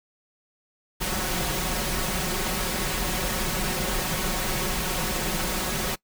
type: noise with comb filter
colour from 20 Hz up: pink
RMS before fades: -27 dBFS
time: 1-5.96 s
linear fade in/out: 20 ms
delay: 5.4 ms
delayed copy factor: +0.7
effects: noise-tail reverb RT60 0.1 s tail -22 dB re dry